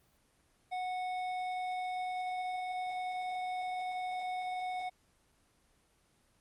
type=tone with hard clipping; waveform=triangle; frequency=735 Hz; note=F#5; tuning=12 cents flat; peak=-36 dBFS; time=0.71-4.9 s; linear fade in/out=20 ms; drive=13 dB; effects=pink hiss -70 dBFS RMS until 6.4 s + Opus 24 kbps